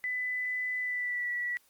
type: tone with pitch glide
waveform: sine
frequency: 2000 to 1946.4 Hz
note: B6 to B6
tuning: +21 to -26 cents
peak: -30 dBFS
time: 0.04-1.57 s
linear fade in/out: 0 ms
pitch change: -47 cents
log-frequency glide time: 0.8-1.31 s
effects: white hiss -66 dBFS RMS until 1.69 s + Opus 32 kbps